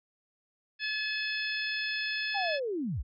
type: harmonic tone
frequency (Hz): 859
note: A5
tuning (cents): -42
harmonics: 2 / 3 / 4 / 5 / 6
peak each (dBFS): -34 / -35 / -39 / -41 / -40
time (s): 0.79-2.6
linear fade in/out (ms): 50
type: linear sweep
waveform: sine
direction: down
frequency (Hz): 830.6 to 35.52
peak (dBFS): -30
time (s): 2.34-3.03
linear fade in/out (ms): 20
effects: none